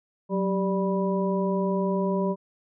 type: harmonic tone with a mistuned harmonic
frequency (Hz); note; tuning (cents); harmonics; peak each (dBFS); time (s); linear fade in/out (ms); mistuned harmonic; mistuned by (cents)
196; G3; 0; 1 / 2 / 3 / 5; -25 / -28 / -30 / -32; 0.29-2.36; 50; 1; -88
effects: none